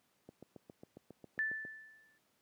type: click train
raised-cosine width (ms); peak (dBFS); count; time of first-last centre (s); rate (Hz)
2; -36; 11; 0.29-1.651; 7.35
type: tone with exponential decay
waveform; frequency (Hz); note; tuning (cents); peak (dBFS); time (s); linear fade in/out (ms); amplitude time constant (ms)
sine; 1758; A6; -2; -30; 1.39-2.18; 0; 170
effects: pink hiss -75 dBFS RMS until 2.41 s + high-pass 150 Hz 12 dB/octave